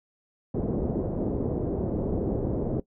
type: low-pass noise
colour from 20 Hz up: white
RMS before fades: -28 dBFS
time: 0.54-2.8 s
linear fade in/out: 5 ms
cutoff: 470 Hz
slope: 24 dB/octave
effects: noise-tail reverb RT60 0.1 s tail -18 dB re dry